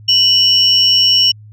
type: tone pair together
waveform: sine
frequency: 2960 / 5485 Hz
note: F#7 / F8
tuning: 0 / -32 cents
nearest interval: major seventh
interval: 1068 cents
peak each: -10 dBFS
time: 0.08-1.32 s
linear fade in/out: 10 ms
effects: tanh soft clip ceiling 0 dBFS + added 106 Hz sine -35 dBFS peak until 1.52 s